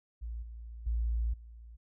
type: tone with level steps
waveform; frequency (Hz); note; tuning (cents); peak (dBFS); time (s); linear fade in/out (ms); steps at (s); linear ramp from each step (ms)
sine; 57.2; A#1; -32; -36 / -42 / -28 / -47; 0.21-1.77; 20; 0.42 / 0.86 / 1.33; 10
effects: none